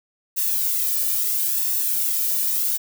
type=noise with flanger; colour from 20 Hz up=violet; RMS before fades=-22 dBFS; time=0.36-2.78 s; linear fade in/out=20 ms; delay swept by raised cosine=1.1 to 1.7 ms; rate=0.75 Hz; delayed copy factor=+0.65; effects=none